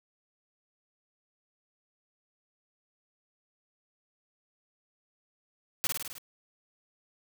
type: noise with echo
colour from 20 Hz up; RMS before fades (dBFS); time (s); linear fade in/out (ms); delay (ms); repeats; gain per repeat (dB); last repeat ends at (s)
white; -28; 5.84-5.87; 0; 52; 6; -3; 6.182
effects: none